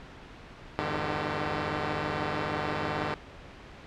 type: tone cluster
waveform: 5% pulse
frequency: 83.2 / 102.3 / 150.3 / 385.4 Hz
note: E2 / G#2 / D3 / G4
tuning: +17 / -26 / +40 / -29 cents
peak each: -26 / -24 / -20 / -26 dBFS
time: 0.79-3.14 s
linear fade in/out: 0 ms
effects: pink hiss -47 dBFS RMS until 3.86 s + low-pass 3000 Hz 12 dB/octave